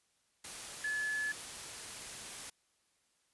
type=tone in noise; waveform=sine; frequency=1717 Hz; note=A6; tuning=43 cents flat; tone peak=-33 dBFS; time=0.84-1.32 s; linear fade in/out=5 ms; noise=white; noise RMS=-45 dBFS; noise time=0.44-2.5 s; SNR=+9 dB; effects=white hiss -75 dBFS RMS until 3.33 s + resampled to 24000 Hz